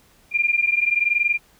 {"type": "tone pair together", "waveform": "sine", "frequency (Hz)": [2388, 2409], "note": ["D7", "D7"], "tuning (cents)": [28, 43], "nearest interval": "unison", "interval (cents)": 15, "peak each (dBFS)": -20, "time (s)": [0.31, 1.39], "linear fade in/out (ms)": 50, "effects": ["pink hiss -56 dBFS RMS until 1.59 s"]}